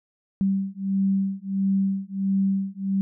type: beating tone pair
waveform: sine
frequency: 193.7 / 195.2 Hz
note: G3 / G3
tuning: -20 / -7 cents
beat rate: 1.5 Hz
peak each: -24 dBFS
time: 0.41-3.01 s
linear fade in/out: 0 ms
effects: none